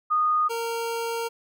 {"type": "tone pair in turn", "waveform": ["sine", "25% pulse"], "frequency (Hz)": [1233, 461.9], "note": ["D#6", "A#4"], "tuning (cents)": [-16, -16], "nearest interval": "octave + perfect fourth", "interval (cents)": 1700, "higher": "first", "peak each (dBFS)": [-19, -23], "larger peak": "first", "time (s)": [[0.1, 0.49], [0.49, 1.29]], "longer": "second", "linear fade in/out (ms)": 20, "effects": []}